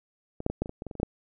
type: clicks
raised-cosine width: 2 ms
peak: -22 / -11 / -17 / -13 / -23 / -24 / -22 / -23 / -25 / -28 / -18 / -9 dBFS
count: 12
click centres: 0.404 / 0.464 / 0.5 / 0.62 / 0.659 / 0.694 / 0.821 / 0.867 / 0.912 / 0.953 / 1 / 1.031 s
effects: none